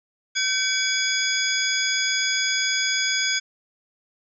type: tone cluster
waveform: sine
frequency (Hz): 1538 / 2268 / 3393 / 4924 / 6650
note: G6 / C#7 / G#7 / D#8 / G#8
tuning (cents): -33 / +39 / +36 / -19 / +1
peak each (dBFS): -27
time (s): 0.35-3.4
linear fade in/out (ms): 20
effects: none